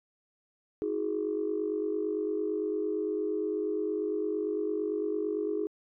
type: tone cluster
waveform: sine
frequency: 318.8 / 367.8 / 416.6 Hz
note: D#4 / F#4 / G#4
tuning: +42 / -10 / +5 cents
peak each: -33 / -36 / -30 dBFS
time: 0.82-5.67 s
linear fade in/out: 0 ms
effects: tanh soft clip ceiling -20 dBFS